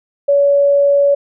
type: tone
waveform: sine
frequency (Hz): 566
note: C#5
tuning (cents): +36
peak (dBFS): -8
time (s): 0.28-1.15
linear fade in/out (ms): 10
effects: none